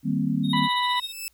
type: chord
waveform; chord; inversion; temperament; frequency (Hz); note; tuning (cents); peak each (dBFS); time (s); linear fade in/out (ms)
sine; C minor seventh; first; equal; 155.56 / 196 / 233.1 / 261.6; Eb3 / G3 / Bb3 / C4; 0 / 0 / 0 / 0; -27; 0.03-0.69; 50
type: tone with tremolo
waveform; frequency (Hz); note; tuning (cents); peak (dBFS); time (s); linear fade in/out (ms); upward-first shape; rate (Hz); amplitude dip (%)
triangle; 3729; A#7; 0; -24; 0.43-1.13; 50; triangle; 15; 95
type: harmonic tone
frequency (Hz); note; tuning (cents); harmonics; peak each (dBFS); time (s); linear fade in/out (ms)
987.8; B5; 0; 1 / 2 / 3 / 4; -23 / -29 / -32 / -34; 0.53-1; 5
type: tone with exponential growth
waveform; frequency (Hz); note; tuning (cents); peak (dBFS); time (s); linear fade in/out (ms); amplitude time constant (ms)
10% pulse; 2629; E7; -5; -20; 0.63-1.28; 0; 140
effects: added 60 Hz sine -65 dBFS peak until 1.33 s + white hiss -65 dBFS RMS until 1.33 s